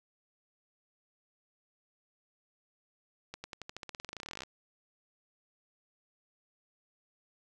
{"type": "accelerating click train", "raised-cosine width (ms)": 0.2, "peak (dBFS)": -24, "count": 26, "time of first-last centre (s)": [3.34, 4.435], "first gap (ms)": 100, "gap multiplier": 0.92, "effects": []}